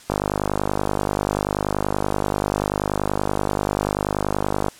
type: click train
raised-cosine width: 1 ms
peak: -6 dBFS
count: 232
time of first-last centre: 0.1-4.683 s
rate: 50.4 Hz
effects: white hiss -46 dBFS RMS until 4.79 s + low-pass 10000 Hz 12 dB/octave